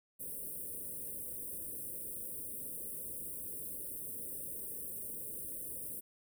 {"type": "band-stop noise", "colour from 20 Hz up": "white", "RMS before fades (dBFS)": -43, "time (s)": [0.19, 6.01], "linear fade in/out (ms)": 20, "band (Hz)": [570, 8500], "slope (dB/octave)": 96, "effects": []}